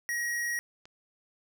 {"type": "tone", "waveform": "square", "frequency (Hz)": 1896, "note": "A#6", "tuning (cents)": 29, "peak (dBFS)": -30, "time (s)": [0.09, 0.59], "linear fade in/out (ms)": 0}
{"type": "click", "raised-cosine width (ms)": 0.2, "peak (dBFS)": -33, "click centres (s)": 0.855}
{"effects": []}